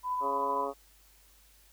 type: tone with tremolo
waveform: sine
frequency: 1000 Hz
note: B5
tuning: 21 cents sharp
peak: -28 dBFS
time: 0.03-0.68 s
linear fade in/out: 50 ms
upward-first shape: sine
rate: 13 Hz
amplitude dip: 25%
type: harmonic tone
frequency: 138.59 Hz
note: C#3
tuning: in tune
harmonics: 2 / 3 / 4 / 5 / 6 / 7 / 8 / 9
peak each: -43 / -37 / -37 / -40 / -45 / -47 / -41 / -45 dBFS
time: 0.2-0.74 s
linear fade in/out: 50 ms
effects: added 50 Hz sine -62 dBFS peak until 1.72 s + white hiss -62 dBFS RMS until 1.72 s